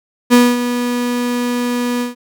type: tone with ADSR envelope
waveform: 35% pulse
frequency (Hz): 243.7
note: B3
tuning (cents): -23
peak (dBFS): -3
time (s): 0.3-2.15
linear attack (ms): 33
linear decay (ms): 230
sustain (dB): -11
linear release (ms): 140
effects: none